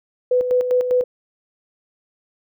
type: tone with tremolo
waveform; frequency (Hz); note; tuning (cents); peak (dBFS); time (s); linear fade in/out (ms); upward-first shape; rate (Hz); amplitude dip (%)
sine; 499.4; B4; +19; -13; 0.31-1.04; 5; square; 5; 55
effects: none